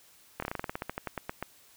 slowing click train, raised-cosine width 0.5 ms, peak -18 dBFS, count 17, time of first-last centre 0.4-1.426 s, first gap 24 ms, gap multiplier 1.12, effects white hiss -59 dBFS RMS until 1.76 s

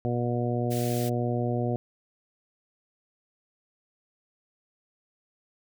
harmonic tone, 120.7 Hz, B2, 39 cents flat, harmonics 1 / 2 / 3 / 4 / 5 / 6, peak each -28 / -31 / -33 / -34 / -35 / -36 dBFS, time 0.05-1.76 s, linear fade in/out 0 ms
white high-pass noise, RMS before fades -39 dBFS, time 0.7-1.1 s, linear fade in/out 20 ms, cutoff 1600 Hz, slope 24 dB/octave
effects none

